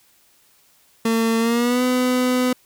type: tone with pitch glide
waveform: 30% pulse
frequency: 226.8 to 251.7 Hz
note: A#3 to B3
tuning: -47 to +33 cents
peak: -14 dBFS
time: 1.05-2.53 s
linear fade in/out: 5 ms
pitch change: +180 cents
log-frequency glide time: 1.39-1.83 s
effects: white hiss -57 dBFS RMS until 2.65 s